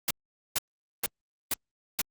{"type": "noise bursts", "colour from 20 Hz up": "white", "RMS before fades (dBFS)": -27, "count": 5, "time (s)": [0.08, 2.015], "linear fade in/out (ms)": 2, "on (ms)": 27, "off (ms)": 450, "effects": ["Opus 48 kbps"]}